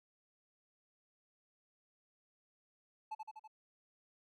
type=tone with echo; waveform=triangle; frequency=868 Hz; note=A5; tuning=24 cents flat; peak=-37 dBFS; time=3.11-3.15 s; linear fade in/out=10 ms; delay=82 ms; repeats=4; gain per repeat=-3 dB; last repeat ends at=3.478 s; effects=none